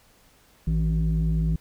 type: tone pair together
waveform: sine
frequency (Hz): 56.85 / 160.8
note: A#1 / E3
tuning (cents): -43 / -43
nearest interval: octave + tritone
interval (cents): 1800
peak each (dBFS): -21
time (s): 0.67-1.56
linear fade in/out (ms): 5
effects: tanh soft clip ceiling -17 dBFS + pink hiss -58 dBFS RMS until 1.6 s